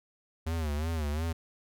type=tone with vibrato; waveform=square; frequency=77.78 Hz; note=D#2; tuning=in tune; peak=-30 dBFS; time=0.46-1.33 s; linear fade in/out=10 ms; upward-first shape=sine; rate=2.8 Hz; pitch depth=120 cents each way; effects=none